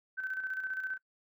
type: tone with tremolo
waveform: sine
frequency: 1532 Hz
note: G6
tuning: 40 cents flat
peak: -32 dBFS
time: 0.17-0.98 s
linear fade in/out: 20 ms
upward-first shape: square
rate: 15 Hz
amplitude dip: 50%
effects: noise-tail reverb RT60 0.1 s tail -22 dB re dry